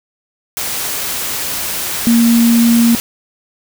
sine tone in noise, 233.1 Hz, A#3, in tune, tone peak -7 dBFS, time 2.07-2.95 s, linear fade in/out 0 ms, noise white, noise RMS -20 dBFS, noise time 0.57-3 s, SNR +10 dB, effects none

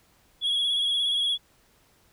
sine tone with vibrato, 3342 Hz, G#7, 10 cents sharp, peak -20 dBFS, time 0.41-1.38 s, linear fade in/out 50 ms, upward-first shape sine, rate 17 Hz, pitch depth 43 cents each way, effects tanh soft clip ceiling -21 dBFS + pink hiss -62 dBFS RMS until 2.12 s

